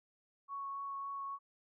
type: tone with vibrato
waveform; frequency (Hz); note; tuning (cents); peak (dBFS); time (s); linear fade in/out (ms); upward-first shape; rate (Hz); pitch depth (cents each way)
sine; 1108.7; C#6; 0; -39; 0.48-1.39; 50; triangle; 3.6; 10
effects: none